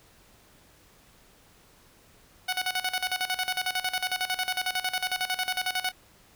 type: tone with tremolo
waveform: 10% pulse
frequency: 740 Hz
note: F#5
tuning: in tune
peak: -17 dBFS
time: 2.48-5.92 s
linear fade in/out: 10 ms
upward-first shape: square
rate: 11 Hz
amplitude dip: 80%
effects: pink hiss -58 dBFS RMS until 6.35 s